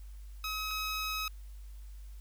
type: tone pair in turn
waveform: 15% pulse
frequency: 1274 / 1274 Hz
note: D#6 / D#6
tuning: +41 / +41 cents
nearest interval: unison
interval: 0 cents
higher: neither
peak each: -28 / -27 dBFS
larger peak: second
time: 0.44-0.71 / 0.71-1.28 s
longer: second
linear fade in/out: 2 ms
effects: added 50 Hz sine -44 dBFS peak until 2.2 s + white hiss -65 dBFS RMS until 2.2 s